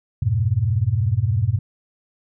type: chord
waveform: sine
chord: F diminished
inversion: none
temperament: equal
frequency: 87.31 / 103.83 / 123.47 Hz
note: F2 / Ab2 / Cb3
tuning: 0 / 0 / 0 cents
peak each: -25 / -19 / -21 dBFS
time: 0.22-1.59 s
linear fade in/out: 5 ms
effects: none